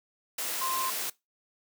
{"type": "tone in noise", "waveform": "sine", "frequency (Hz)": 1046.5, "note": "C6", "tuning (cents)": 0, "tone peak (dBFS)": -30, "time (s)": [0.61, 0.9], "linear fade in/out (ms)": 5, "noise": "white", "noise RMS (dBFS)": -33, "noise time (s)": [0.38, 1.1], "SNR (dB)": 0, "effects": ["noise-tail reverb RT60 0.2 s tail -21 dB re dry", "high-pass 300 Hz 12 dB/octave"]}